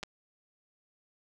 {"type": "clicks", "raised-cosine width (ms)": 0.2, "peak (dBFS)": -21, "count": 2, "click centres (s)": [0.03, 0.035], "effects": []}